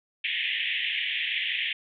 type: band-pass noise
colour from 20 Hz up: white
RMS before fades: -29 dBFS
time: 0.24-1.73 s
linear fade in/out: 5 ms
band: 1800 to 3400 Hz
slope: 96 dB/octave
effects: none